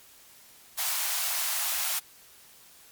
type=high-pass noise; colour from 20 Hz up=white; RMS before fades=-29 dBFS; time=0.77-2 s; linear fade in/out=20 ms; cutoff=630 Hz; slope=96 dB/octave; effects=white hiss -54 dBFS RMS until 2.91 s + MP3 96 kbps